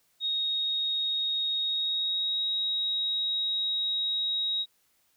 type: tone with pitch glide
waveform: sine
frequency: 3747 to 3799 Hz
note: A#7 to A#7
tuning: +8 to +32 cents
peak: -26 dBFS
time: 0.2-4.66 s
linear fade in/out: 50 ms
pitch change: +24 cents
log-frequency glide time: 1.59-2.44 s
effects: white hiss -69 dBFS RMS until 5.16 s